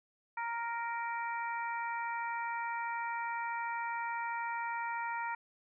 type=harmonic tone; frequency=466.2 Hz; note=A#4; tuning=in tune; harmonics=2 / 3 / 4 / 5; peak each=-36 / -42 / -43 / -45 dBFS; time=0.37-5.35 s; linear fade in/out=5 ms; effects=none